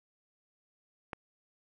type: click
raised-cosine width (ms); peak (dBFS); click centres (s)
0.5; -22; 1.132
effects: none